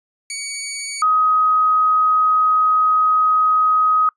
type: tone pair in turn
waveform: 5% pulse / sine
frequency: 2254 / 1259.5 Hz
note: C#7 / D#6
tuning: +28 / +21 cents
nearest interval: minor seventh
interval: 1007 cents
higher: first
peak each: -13 / -12 dBFS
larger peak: second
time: 0.3-1.02 / 1.02-4.09 s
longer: second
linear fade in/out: 2 ms
effects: noise-tail reverb RT60 0.1 s tail -24 dB re dry + resampled to 22050 Hz